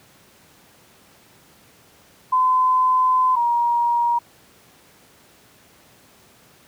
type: tone pair in turn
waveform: sine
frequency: 1021 / 947.9 Hz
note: C6 / A#5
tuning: -43 / +29 cents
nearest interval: minor second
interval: 128 cents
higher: first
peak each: -14 / -16 dBFS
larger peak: first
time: 2.32-3.36 / 3.36-4.19 s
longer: first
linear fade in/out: 10 ms
effects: pink hiss -52 dBFS RMS until 6.67 s + high-pass 100 Hz 12 dB/octave